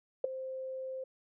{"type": "tone with ADSR envelope", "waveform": "sine", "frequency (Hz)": 523.3, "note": "C5", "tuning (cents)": 0, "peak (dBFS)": -22, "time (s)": [0.24, 1.04], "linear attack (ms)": 4, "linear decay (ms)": 9, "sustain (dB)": -15, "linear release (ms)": 6, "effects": []}